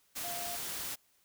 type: tone in noise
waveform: sine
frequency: 698.5 Hz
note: F5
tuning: in tune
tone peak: -41 dBFS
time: 0.23-0.57 s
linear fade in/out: 20 ms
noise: white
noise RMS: -39 dBFS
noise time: 0.15-0.96 s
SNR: -5 dB
effects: white hiss -70 dBFS RMS until 1.24 s